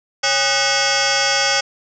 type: tone with frequency modulation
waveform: sine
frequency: 1919 Hz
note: A#6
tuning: 50 cents sharp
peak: -14 dBFS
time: 0.23-1.61 s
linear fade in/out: 10 ms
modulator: 683 Hz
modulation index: 6.3
effects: none